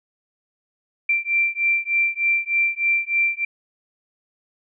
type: beating tone pair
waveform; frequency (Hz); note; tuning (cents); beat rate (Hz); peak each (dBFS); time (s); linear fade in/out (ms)
sine; 2354 / 2357.3; D7 / D7; +3 / +6; 3.3; -21; 1.09-3.45; 5
effects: none